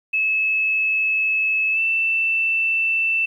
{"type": "tone with pitch glide", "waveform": "sine", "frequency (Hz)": [2596, 2664], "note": ["E7", "E7"], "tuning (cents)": [-27, 18], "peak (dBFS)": -17, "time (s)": [0.13, 3.26], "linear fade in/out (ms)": 10, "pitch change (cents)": 45, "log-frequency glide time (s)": [1.72, 1.8], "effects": ["9-bit"]}